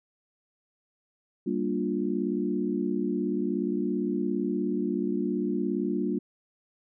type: chord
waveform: sine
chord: G minor seventh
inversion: none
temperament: equal with one note detuned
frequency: 196 / 233.1 / 293.7 / 352.9 Hz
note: G3 / Bb3 / D4 / F4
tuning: 0 / 0 / 0 / +18 cents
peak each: -31 dBFS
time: 1.46-6.19 s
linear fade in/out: 10 ms
effects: none